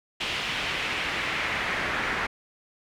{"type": "noise with band-pass filter sweep", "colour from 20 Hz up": "brown", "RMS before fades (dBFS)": -29, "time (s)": [0.2, 2.27], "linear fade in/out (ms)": 10, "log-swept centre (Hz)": [3000, 1800], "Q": 1.9, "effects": []}